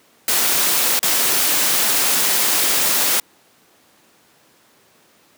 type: noise with dropouts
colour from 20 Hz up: white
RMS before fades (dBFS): -17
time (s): 0.28-3.2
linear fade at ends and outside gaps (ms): 2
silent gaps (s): 0.992-1.029
effects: pink hiss -54 dBFS RMS until 5.37 s + high-pass 200 Hz 12 dB/octave